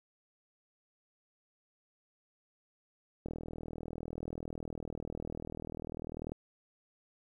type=click train; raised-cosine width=2 ms; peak=-27 dBFS; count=124; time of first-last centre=3.26-6.32 s; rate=40.2 Hz; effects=11-bit